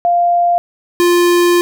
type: tone pair in turn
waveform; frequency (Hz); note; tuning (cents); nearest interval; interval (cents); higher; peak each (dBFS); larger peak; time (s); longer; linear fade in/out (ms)
sine / square; 697 / 349.6; F5 / F4; -4 / +2; octave; 1194; first; -9 / -9; neither; 0.05-0.58 / 1-1.61; second; 0
effects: none